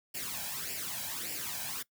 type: noise with flanger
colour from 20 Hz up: white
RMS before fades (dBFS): -38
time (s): 0.14-1.83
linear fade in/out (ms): 10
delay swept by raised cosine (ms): 0.39 to 1.28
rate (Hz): 1.7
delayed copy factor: +0.7
effects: noise-tail reverb RT60 0.1 s tail -21 dB re dry + high-pass 80 Hz 12 dB/octave